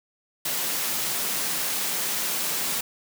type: high-pass noise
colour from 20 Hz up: white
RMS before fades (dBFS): -27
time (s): 0.45-2.81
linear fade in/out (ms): 5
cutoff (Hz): 130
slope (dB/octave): 96
effects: none